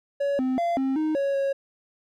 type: tone with pitch steps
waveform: triangle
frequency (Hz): 563 / 258.5 / 686 / 266.8 / 310.9 / 555 / 550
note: C#5 / C4 / F5 / C4 / D#4 / C#5 / C#5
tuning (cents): +27 / -21 / -31 / +34 / -1 / +2 / -14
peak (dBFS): -20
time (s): 0.2-1.53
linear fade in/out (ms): 10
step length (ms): 190
effects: none